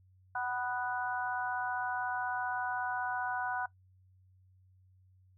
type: harmonic tone with a mistuned harmonic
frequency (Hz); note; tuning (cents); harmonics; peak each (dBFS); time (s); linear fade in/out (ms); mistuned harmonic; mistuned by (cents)
246.9; B3; 0; 3 / 4 / 5 / 6; -36 / -39 / -46 / -36; 0.35-3.66; 5; 3; +16
effects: noise-tail reverb RT60 0.1 s tail -18 dB re dry + added 93 Hz sine -61 dBFS peak until 5.37 s